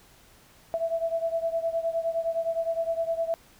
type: beating tone pair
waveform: sine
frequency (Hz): 659.3 / 669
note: E5 / E5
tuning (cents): 0 / +25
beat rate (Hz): 9.7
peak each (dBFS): -27 / -30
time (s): 0.74-3.34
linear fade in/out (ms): 0
effects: pink hiss -56 dBFS RMS until 3.59 s